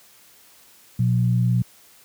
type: tone pair together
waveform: sine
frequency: 120.8 / 180 Hz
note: B2 / F#3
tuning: -38 / -47 cents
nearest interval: perfect fifth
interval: 691 cents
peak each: -17 / -23 dBFS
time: 0.99-1.62 s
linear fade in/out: 5 ms
effects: white hiss -52 dBFS RMS until 2.04 s + high-pass 60 Hz 12 dB/octave